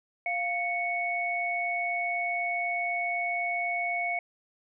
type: tone pair together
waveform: sine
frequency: 698.5 / 2218 Hz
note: F5 / C#7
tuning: 0 / 0 cents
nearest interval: octave + minor sixth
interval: 2000 cents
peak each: -31 / -29 dBFS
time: 0.26-4.19 s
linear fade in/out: 2 ms
effects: none